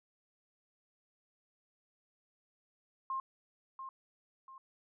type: tone with echo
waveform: sine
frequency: 1063 Hz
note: C6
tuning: 27 cents sharp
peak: -34 dBFS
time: 3.1-3.2 s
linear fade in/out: 2 ms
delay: 690 ms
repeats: 2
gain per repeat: -8 dB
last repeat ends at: 4.58 s
effects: none